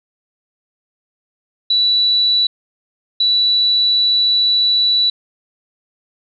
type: tone bursts at uneven times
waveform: sine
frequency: 3947 Hz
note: B7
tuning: 2 cents flat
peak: -11 dBFS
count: 2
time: 1.7-2.47 / 3.2-5.1 s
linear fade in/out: 5 ms
effects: none